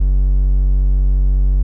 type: tone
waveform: triangle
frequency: 47.24 Hz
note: F#1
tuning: 37 cents sharp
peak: -8 dBFS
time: 0-1.63 s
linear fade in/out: 10 ms
effects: none